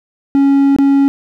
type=tone with dropouts; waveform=triangle; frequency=277.2 Hz; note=C#4; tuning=in tune; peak=-5 dBFS; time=0.35-1.08 s; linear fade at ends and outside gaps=0 ms; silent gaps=0.763-0.786 s; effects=none